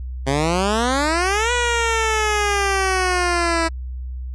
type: exponential two-way sweep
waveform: 10% pulse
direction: up then down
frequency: 131.4 to 490 to 326.1 Hz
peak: -9 dBFS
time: 0.26-3.69 s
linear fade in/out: 20 ms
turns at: 1.52 s
effects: added 63 Hz sine -26 dBFS peak until 4.34 s + resampled to 22050 Hz